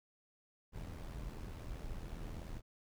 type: noise with amplitude modulation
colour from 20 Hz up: brown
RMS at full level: -42 dBFS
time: 0.72-2.62 s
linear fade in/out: 50 ms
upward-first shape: sine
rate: 80.2 Hz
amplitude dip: 65%
effects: none